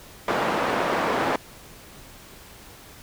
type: band-pass noise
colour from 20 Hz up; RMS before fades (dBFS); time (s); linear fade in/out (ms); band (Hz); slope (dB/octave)
white; -24; 0.28-1.36; 2; 210 to 1100; 12
effects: pink hiss -46 dBFS RMS until 3.02 s